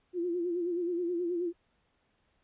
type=tone with vibrato; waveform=sine; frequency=348.7 Hz; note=F4; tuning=3 cents flat; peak=-29 dBFS; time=0.13-1.53 s; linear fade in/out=50 ms; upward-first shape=sine; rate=9.4 Hz; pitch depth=67 cents each way; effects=pink hiss -73 dBFS RMS until 2.43 s + resampled to 8000 Hz